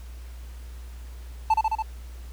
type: tone with echo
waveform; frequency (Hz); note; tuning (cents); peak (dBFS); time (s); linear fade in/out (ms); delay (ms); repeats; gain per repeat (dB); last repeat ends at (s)
triangle; 880; A5; 0; -14; 1.5-1.54; 5; 71; 4; -2; 1.824
effects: added 60 Hz sine -37 dBFS peak until 2.32 s + pink hiss -53 dBFS RMS until 2.32 s